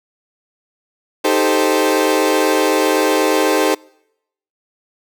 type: chord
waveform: 30% pulse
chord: A half-diminished seventh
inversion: second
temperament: equal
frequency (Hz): 311.1 / 392 / 440 / 523.3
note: Eb4 / G4 / A4 / C5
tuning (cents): 0 / 0 / 0 / 0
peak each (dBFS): -16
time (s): 1.24-3.75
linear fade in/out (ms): 10
effects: noise-tail reverb RT60 0.8 s tail -26 dB re dry